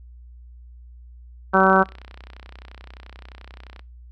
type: harmonic tone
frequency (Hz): 190.5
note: G3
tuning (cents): -49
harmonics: 1 / 2 / 3 / 4 / 5 / 6 / 7 / 8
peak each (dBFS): -21 / -21 / -21 / -21 / -21 / -21 / -21 / -21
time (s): 1.53-1.84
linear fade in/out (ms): 20
type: click train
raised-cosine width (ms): 0.3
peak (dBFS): -26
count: 72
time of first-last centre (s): 1.54-3.794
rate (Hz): 31.5
effects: noise-tail reverb RT60 0.3 s tail -24 dB re dry + added 60 Hz sine -41 dBFS peak until 4.11 s